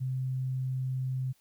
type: tone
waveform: sine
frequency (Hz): 130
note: C3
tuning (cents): -11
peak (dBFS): -29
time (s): 0-1.33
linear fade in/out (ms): 20
effects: white hiss -68 dBFS RMS until 1.4 s